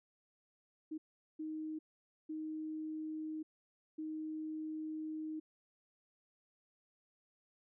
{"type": "tone bursts at uneven times", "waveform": "sine", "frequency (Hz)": 312.1, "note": "D#4", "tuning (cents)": 5, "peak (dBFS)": -39, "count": 4, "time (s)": [[0.91, 0.98], [1.39, 1.79], [2.29, 3.43], [3.98, 5.4]], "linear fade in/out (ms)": 10, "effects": []}